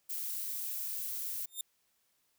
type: noise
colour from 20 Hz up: violet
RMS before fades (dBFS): -38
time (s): 0.09-1.46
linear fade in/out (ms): 10
type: tone with exponential growth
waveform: 5% pulse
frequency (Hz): 3628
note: A#7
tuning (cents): -48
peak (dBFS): -24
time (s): 1.47-1.61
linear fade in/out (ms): 2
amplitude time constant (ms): 29
effects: white hiss -75 dBFS RMS until 2.38 s